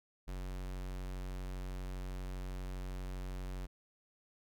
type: tone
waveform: square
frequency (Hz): 46.25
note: F#1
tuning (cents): 0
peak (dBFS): -40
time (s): 0.27-3.67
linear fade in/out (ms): 20
effects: none